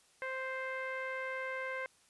sawtooth tone with low-pass filter, 523.3 Hz, C5, in tune, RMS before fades -39 dBFS, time 0.22-1.86 s, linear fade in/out 0 ms, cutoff 1900 Hz, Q 6.1, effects white hiss -67 dBFS RMS until 2.09 s + resampled to 24000 Hz

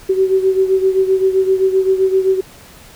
sine beating tone pair, 379 / 386.7 Hz, F#4 / G4, +42 / -24 cents, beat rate 7.7 Hz, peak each -12 / -17 dBFS, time 0.09-2.41 s, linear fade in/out 10 ms, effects pink hiss -41 dBFS RMS until 2.95 s

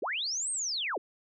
sine linear two-way sweep, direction up then down, 262.6 to 8660 to 262.6 Hz, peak -30 dBFS, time 0.02-0.98 s, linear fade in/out 5 ms, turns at 0.51 s, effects none

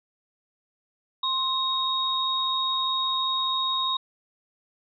sine tone pair together, 1052 / 3755 Hz, C6 / A#7, +9 / +12 cents, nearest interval octave + minor seventh, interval 2203 cents, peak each -27 / -25 dBFS, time 1.23-3.97 s, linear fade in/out 5 ms, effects none

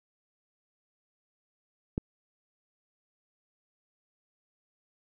click, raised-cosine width 3 ms, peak -16 dBFS, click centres 1.979 s, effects none

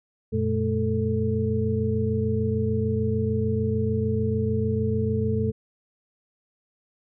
sine tone cluster, 91.8 / 118.5 / 215.8 / 441.1 Hz, F#2 / A#2 / A3 / A4, -13 / +29 / -33 / +4 cents, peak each -27 dBFS, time 0.32-5.52 s, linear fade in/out 20 ms, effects none

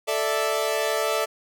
sawtooth chord, A suspended fourth, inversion none, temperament equal, 440 / 587.3 / 659.3 Hz, A4 / D5 / E5, 0 / 0 / 0 cents, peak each -23 dBFS, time 0.07-1.26 s, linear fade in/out 20 ms, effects none

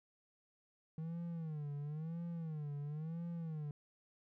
triangle tone with vibrato, 156.8 Hz, D#3, 14 cents sharp, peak -38 dBFS, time 0.98-3.71 s, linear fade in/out 2 ms, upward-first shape sine, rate 0.98 Hz, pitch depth 150 cents each way, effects none

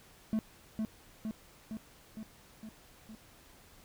triangle tone with echo, 218.5 Hz, A3, 12 cents flat, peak -26 dBFS, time 0.33-0.39 s, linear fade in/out 0 ms, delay 460 ms, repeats 6, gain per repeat -3 dB, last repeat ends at 3.15 s, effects pink hiss -59 dBFS RMS until 3.84 s

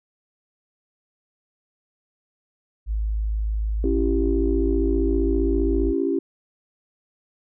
sine tone, 53.4 Hz, G#1, 49 cents sharp, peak -21 dBFS, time 2.86-5.94 s, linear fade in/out 50 ms
sine chord, C# diminished, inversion none, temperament equal with one note detuned, 277.2 / 336.9 / 392 Hz, C#4 / E4 / G4, 0 / +38 / 0 cents, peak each -24 / -24 / -24 dBFS, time 3.84-6.19 s, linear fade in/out 2 ms
effects tanh soft clip ceiling -7 dBFS

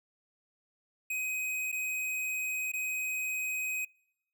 square tone with dropouts, 2517 Hz, D#7, 19 cents sharp, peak -32 dBFS, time 1.1-3.85 s, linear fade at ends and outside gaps 5 ms, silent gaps 1.718-1.725 / 2.719-2.735 s, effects noise-tail reverb RT60 0.8 s tail -26 dB re dry

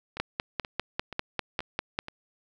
two click trains, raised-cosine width 0.3 ms, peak -11 / -22 dBFS, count 10 / 5, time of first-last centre 0.2-1.989 / 0.17-2.084 s, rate 5.03 / 2.09 Hz, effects none

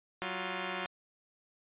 5% pulse tone pair together, 186.5 / 351.7 Hz, F#3 / F4, +14 / +12 cents, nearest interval major seventh, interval 1098 cents, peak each -26 dBFS, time 0.22-0.86 s, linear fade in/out 0 ms, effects resampled to 8000 Hz

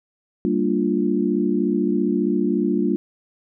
sine chord, G minor seventh, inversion none, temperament equal with one note detuned, 196 / 230.5 / 293.7 / 349.2 Hz, G3 / Bb3 / D4 / F4, 0 / -19 / 0 / 0 cents, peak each -23 dBFS, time 0.45-2.96 s, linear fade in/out 0 ms, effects none

